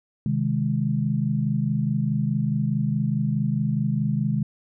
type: chord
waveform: sine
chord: Ab major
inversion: first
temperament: equal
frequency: 130.81 / 155.56 / 207.7 Hz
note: C3 / Eb3 / Ab3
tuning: 0 / 0 / 0 cents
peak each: -25 dBFS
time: 0.26-4.43 s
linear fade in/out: 2 ms
effects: none